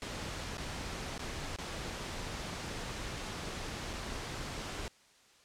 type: noise with dropouts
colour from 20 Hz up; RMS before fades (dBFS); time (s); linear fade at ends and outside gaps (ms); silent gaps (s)
pink; -40; 0.02-4.88; 0; 0.571-0.581 / 1.179-1.193 / 1.562-1.586 / 3.932-3.936
effects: white hiss -63 dBFS RMS until 5.44 s + low-pass 7000 Hz 12 dB/octave